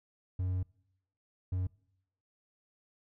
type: tone bursts at uneven times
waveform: triangle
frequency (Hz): 92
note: F#2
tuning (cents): -9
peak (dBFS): -28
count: 2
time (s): 0.39-0.63 / 1.52-1.67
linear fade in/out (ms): 5
effects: noise-tail reverb RT60 0.8 s tail -24 dB re dry